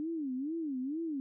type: tone with vibrato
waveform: sine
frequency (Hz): 290.9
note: D4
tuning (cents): -16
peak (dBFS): -33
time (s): 0-1.2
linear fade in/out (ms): 0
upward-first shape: sine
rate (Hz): 2.2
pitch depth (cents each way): 240
effects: none